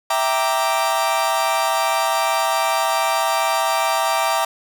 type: chord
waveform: 40% pulse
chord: E half-diminished seventh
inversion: none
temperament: equal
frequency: 659.3 / 784 / 932.3 / 1174.7 Hz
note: E5 / G5 / Bb5 / D6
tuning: 0 / 0 / 0 / 0 cents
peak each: -22 dBFS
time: 0.1-4.45 s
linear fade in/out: 5 ms
effects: none